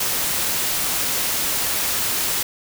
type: noise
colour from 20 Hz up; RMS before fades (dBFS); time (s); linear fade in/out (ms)
white; -22; 0-2.43; 5
effects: none